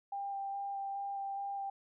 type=tone with vibrato; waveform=sine; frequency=793 Hz; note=G5; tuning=20 cents sharp; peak=-36 dBFS; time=0.12-1.7 s; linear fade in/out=5 ms; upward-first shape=square; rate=2.4 Hz; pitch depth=9 cents each way; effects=none